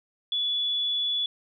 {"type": "tone", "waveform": "sine", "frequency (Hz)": 3426, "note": "A7", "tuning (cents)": -47, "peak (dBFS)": -24, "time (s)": [0.32, 1.26], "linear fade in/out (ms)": 2, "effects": []}